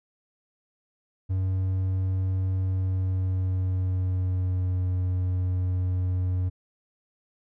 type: tone with pitch glide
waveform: triangle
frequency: 94 to 91.43 Hz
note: F#2 to F#2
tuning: +28 to -20 cents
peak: -21 dBFS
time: 1.29-6.5 s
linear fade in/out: 20 ms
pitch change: -48 cents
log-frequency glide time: 2.57-4.89 s
effects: none